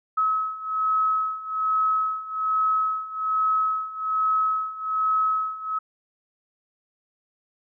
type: beating tone pair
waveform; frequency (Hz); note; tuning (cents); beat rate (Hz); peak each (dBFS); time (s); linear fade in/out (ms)
sine; 1284 / 1285.2; E6 / E6; -46 / -44; 1.2; -26 / -23; 0.17-5.79; 10
effects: none